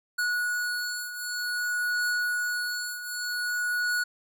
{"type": "beating tone pair", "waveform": "square", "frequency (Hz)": [1461, 1461.53], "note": ["F#6", "F#6"], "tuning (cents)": [-22, -22], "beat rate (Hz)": 0.53, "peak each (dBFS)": [-29, -34], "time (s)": [0.18, 4.04], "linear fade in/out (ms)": 10, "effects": []}